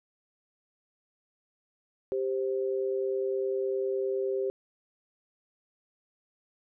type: tone pair together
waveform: sine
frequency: 393.5 / 523.3 Hz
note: G4 / C5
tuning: +7 / 0 cents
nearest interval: perfect fourth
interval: 493 cents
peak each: -28 / -33 dBFS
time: 2.12-4.5 s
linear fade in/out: 0 ms
effects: none